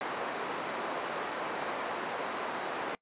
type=band-pass noise; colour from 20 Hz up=white; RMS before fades=-36 dBFS; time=0.01-2.95 s; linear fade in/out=0 ms; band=310 to 1200 Hz; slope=12 dB/octave; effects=noise-tail reverb RT60 0.1 s tail -24 dB re dry + resampled to 8000 Hz